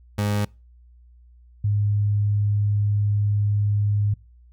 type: tone pair in turn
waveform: 30% pulse / sine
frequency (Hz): 103.2 / 103.2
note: G#2 / G#2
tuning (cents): -10 / -10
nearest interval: unison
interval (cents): 0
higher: neither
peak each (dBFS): -18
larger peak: neither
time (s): 0.18-0.45 / 1.64-4.14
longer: second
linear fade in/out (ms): 5
effects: noise-tail reverb RT60 0.3 s tail -26 dB re dry + added 60 Hz sine -48 dBFS peak until 4.52 s